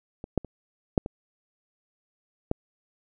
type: clicks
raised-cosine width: 2 ms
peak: -23 / -9 / -26 / -6 / -19 / -11 dBFS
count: 6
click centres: 0.241 / 0.377 / 0.447 / 0.978 / 1.061 / 2.514 s
effects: none